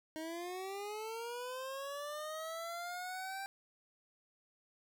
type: linear sweep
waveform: 25% pulse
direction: up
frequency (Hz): 311.3 to 788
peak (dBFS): -37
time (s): 0.16-3.46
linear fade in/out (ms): 0
effects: none